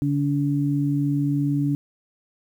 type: tone pair together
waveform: sine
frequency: 143 / 286 Hz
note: D3 / D4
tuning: -46 / -46 cents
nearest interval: octave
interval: 1200 cents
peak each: -22 dBFS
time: 0.02-1.75 s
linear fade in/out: 0 ms
effects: 9-bit